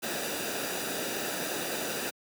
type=noise with comb filter; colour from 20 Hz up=pink; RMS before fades=-33 dBFS; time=0.02-2.11 s; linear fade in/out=20 ms; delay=0.93 ms; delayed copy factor=-0.6; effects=high-pass 200 Hz 12 dB/octave